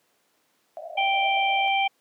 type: band-pass noise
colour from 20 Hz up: pink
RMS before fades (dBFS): -38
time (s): 0.77-1.68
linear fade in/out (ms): 0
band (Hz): 600 to 710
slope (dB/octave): 96
type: harmonic tone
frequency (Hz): 784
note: G5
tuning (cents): 0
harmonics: 1 / 3 / 4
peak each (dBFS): -22 / -25 / -29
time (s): 0.97-1.88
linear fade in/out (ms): 10
effects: pink hiss -67 dBFS RMS until 2 s + high-pass 300 Hz 12 dB/octave